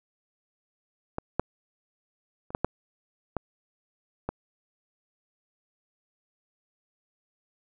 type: clicks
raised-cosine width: 1 ms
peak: -16 / -9 / -29 / -12 / -9 / -14 / -15 dBFS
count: 7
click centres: 1.184 / 1.396 / 2.505 / 2.549 / 2.646 / 3.367 / 4.29 s
effects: none